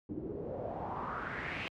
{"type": "noise with low-pass filter sweep", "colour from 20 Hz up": "pink", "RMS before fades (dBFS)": -39, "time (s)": [0.09, 1.68], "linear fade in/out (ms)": 0, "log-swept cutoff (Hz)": [290, 2700], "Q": 4.2, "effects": ["high-pass 80 Hz 12 dB/octave"]}